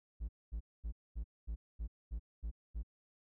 triangle tone bursts, 55 Hz, A1, in tune, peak -35 dBFS, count 9, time 0.2-2.832 s, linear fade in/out 20 ms, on 88 ms, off 230 ms, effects none

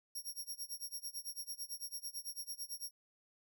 15% pulse tone with tremolo, 5588 Hz, F8, in tune, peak -34 dBFS, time 0.15-2.91 s, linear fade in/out 5 ms, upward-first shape sine, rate 9 Hz, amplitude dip 95%, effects none

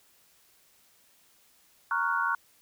sine chord, Gb major seventh, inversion first, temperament equal, 932.3 / 1108.7 / 1396.9 / 1480 Hz, Bb5 / Db6 / F6 / Gb6, 0 / 0 / 0 / 0 cents, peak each -32 / -30 / -31 / -30 dBFS, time 1.91-2.35 s, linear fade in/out 2 ms, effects white hiss -63 dBFS RMS until 2.61 s

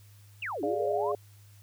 sine exponential two-way sweep, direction down then up, 2954 to 277.7 to 1113 Hz, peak -32 dBFS, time 0.42-1.12 s, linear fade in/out 5 ms, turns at 0.63 s
sine chord, D diminished, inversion second, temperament equal, 415.3 / 587.3 / 698.5 Hz, Ab4 / D5 / F5, 0 / 0 / 0 cents, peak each -30 / -32 / -34 dBFS, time 0.63-1.15 s, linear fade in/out 2 ms
effects added 102 Hz sine -52 dBFS peak until 1.62 s + white hiss -62 dBFS RMS until 1.62 s

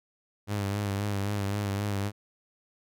sawtooth tone with vibrato, 101.1 Hz, G#2, 46 cents flat, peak -24 dBFS, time 0.47-2.12 s, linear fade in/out 50 ms, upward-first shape sine, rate 3.8 Hz, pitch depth 45 cents each way, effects none

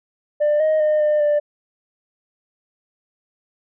sine tone with pitch steps, 595 / 624 / 610 / 602 / 591 Hz, D5 / D#5 / D#5 / D5 / D5, +22 / +5 / -34 / +43 / +11 cents, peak -12 dBFS, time 0.4-1.4 s, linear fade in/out 20 ms, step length 200 ms, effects tanh soft clip ceiling -13 dBFS

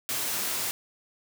white high-pass noise, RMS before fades -30 dBFS, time 0.09-0.71 s, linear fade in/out 0 ms, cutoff 100 Hz, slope 24 dB/octave, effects none

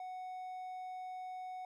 triangle tone, 740 Hz, F#5, in tune, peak -40 dBFS, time 0-1.65 s, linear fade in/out 2 ms, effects none

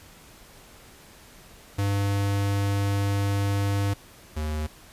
square tone pair in turn, 100 / 76.64 Hz, G2 / D#2, +35 / -26 cents, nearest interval perfect fourth, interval 461 cents, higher first, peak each -23 / -27 dBFS, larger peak first, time 1.78-3.94 / 4.36-4.67 s, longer first, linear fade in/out 10 ms, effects pink hiss -50 dBFS RMS until 4.92 s + resampled to 32000 Hz

